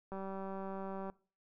click train, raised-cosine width 1 ms, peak -30 dBFS, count 190, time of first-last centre 0.12-1.099 s, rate 193 Hz, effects noise-tail reverb RT60 0.4 s tail -22 dB re dry

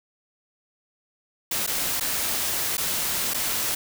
white noise with dropouts, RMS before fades -26 dBFS, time 1.51-3.75 s, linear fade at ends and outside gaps 5 ms, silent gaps 1.665-1.674 / 1.999-2.008 / 2.77-2.779 / 3.337-3.343 s, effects none

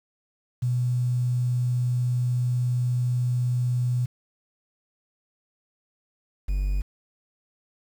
sine / triangle tone pair in turn, 123.47 / 48.24 Hz, B2 / G1, 0 / -27 cents, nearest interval octave + major third, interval 1627 cents, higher first, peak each -21 / -20 dBFS, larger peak second, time 0.62-4.06 / 6.48-6.82 s, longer first, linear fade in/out 10 ms, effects 8-bit

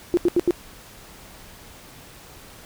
sine tone bursts, 349.2 Hz, F4, in tune, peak -14 dBFS, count 4, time 0.14-0.508 s, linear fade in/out 0 ms, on 32 ms, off 80 ms, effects pink hiss -45 dBFS RMS until 2.65 s

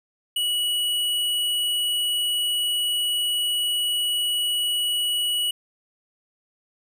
square tone, 2931 Hz, F#7, 17 cents flat, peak -22 dBFS, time 0.36-5.51 s, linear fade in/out 5 ms, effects none

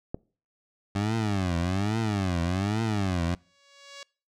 click, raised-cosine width 2 ms, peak -17 dBFS, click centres 0.145 s
20% pulse tone with vibrato, 97.8 Hz, G2, 4 cents flat, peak -20 dBFS, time 0.95-3.35 s, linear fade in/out 5 ms, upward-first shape triangle, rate 1.2 Hz, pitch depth 280 cents each way
5% pulse tone with exponential growth, 561 Hz, C#5, 21 cents sharp, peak -27 dBFS, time 3.24-4.03 s, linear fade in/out 1 ms, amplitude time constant 170 ms
effects noise-tail reverb RT60 0.4 s tail -25 dB re dry + low-pass 7000 Hz 12 dB/octave

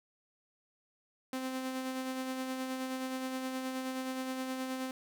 sawtooth tone with tremolo, 260 Hz, C4, 11 cents flat, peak -30 dBFS, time 1.33-4.91 s, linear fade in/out 2 ms, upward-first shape sine, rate 9.5 Hz, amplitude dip 35%, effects none

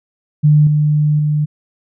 sine tone with level steps, 150 Hz, D3, 37 cents sharp, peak -6 / -10 / -12 dBFS, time 0.43-1.46 s, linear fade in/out 20 ms, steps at 0.67 / 1.19 s, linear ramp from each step 2 ms, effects none

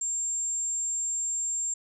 sine tone, 7400 Hz, A#8, 14 cents flat, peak -27 dBFS, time 0.01-1.74 s, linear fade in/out 5 ms, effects none

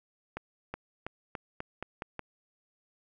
accelerating click train, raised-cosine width 0.5 ms, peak -21 dBFS, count 8, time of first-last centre 0.37-2.193 s, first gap 370 ms, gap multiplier 0.88, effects none

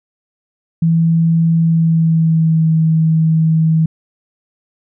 sine tone with pitch glide, 164.81 to 160.3 Hz, E3 to E3, 0 to -48 cents, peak -9 dBFS, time 0.82-3.86 s, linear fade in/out 5 ms, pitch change -48 cents, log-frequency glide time 1.57-2.7 s, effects none

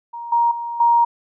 sine tone with level steps, 940 Hz, A#5, 14 cents sharp, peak -28 / -13 / -24 / -11 dBFS, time 0.13-1.05 s, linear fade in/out 10 ms, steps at 0.32 / 0.51 / 0.8 s, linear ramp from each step 5 ms, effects none

